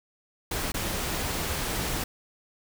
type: noise with dropouts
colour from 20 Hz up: pink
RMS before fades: -30 dBFS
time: 0.51-2.04 s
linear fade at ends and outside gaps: 5 ms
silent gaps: 0.72-0.741 s
effects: none